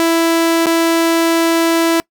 sawtooth tone with dropouts, 331.3 Hz, E4, 9 cents sharp, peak -7 dBFS, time 0-2 s, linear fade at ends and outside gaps 0 ms, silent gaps 0.659-0.668 s, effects noise-tail reverb RT60 0.1 s tail -24 dB re dry

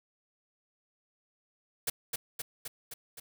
white noise with echo, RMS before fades -31 dBFS, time 1.87-1.9 s, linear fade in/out 5 ms, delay 260 ms, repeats 5, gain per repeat -3 dB, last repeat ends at 3.2 s, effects none

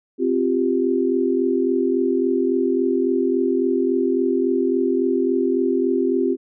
sine chord, C suspended fourth, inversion none, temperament just, 261.6 / 348.8 / 392.4 Hz, C4 / F4 / G4, 0 / -2 / +2 cents, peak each -21 dBFS, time 0.18-6.37 s, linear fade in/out 50 ms, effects none

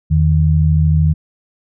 sine tone pair together, 82.3 / 155.36 Hz, E2 / D#3, -2 / -2 cents, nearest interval major seventh, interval 1100 cents, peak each -12 dBFS, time 0.1-1.14 s, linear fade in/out 20 ms, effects none

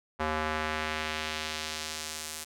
square tone with band-pass filter sweep, 77.78 Hz, D#2, in tune, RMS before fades -34 dBFS, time 0.19-2.45 s, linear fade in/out 20 ms, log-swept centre 1100 to 9200 Hz, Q 0.91, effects none

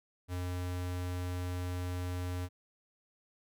square tone, 90 Hz, F#2, 47 cents flat, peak -35 dBFS, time 0.28-2.49 s, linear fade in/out 50 ms, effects none

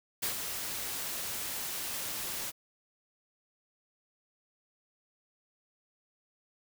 white noise with ADSR envelope, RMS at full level -31 dBFS, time 0.22-2.52 s, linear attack 15 ms, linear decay 100 ms, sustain -6 dB, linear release 31 ms, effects none

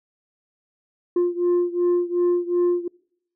sine beating tone pair, 351.1 / 353.8 Hz, F4 / F4, +9 / +23 cents, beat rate 2.7 Hz, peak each -18 / -20 dBFS, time 1.16-2.88 s, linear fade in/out 5 ms, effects noise-tail reverb RT60 0.7 s tail -26 dB re dry + tanh soft clip ceiling -15 dBFS

